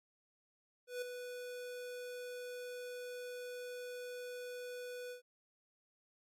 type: tone with ADSR envelope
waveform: square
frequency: 493.9 Hz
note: B4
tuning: in tune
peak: -37 dBFS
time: 0.87-5.22 s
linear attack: 150 ms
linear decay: 5 ms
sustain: -7 dB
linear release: 110 ms
effects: MP3 64 kbps